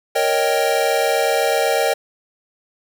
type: chord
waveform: square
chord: Eb dominant seventh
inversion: second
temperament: equal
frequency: 466.2 / 554.4 / 622.3 / 784 Hz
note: Bb4 / Db5 / Eb5 / G5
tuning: 0 / 0 / 0 / 0 cents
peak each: -22 dBFS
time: 0.15-1.94 s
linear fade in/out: 10 ms
effects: none